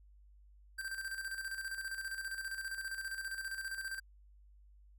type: tone with tremolo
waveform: square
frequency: 1568 Hz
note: G6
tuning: in tune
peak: -38 dBFS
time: 0.78-4 s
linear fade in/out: 10 ms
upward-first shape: square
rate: 15 Hz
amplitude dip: 55%
effects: added 50 Hz sine -58 dBFS peak until 4.98 s